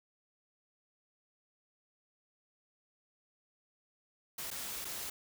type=noise with dropouts; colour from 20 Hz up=white; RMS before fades=-41 dBFS; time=4.38-5.1 s; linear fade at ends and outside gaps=5 ms; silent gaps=4.505-4.512 / 4.847-4.851 s; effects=none